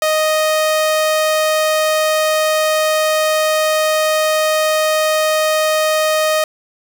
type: tone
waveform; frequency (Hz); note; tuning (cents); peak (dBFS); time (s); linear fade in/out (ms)
sawtooth; 622.3; D#5; 0; -9; 0.02-6.44; 2
effects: none